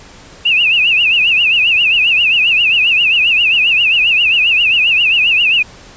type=tone with vibrato; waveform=sine; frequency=2672 Hz; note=E7; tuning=23 cents sharp; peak=-8 dBFS; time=0.45-5.63 s; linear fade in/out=10 ms; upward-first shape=triangle; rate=7.5 Hz; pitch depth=170 cents each way; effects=pink hiss -38 dBFS RMS until 5.96 s + resampled to 16000 Hz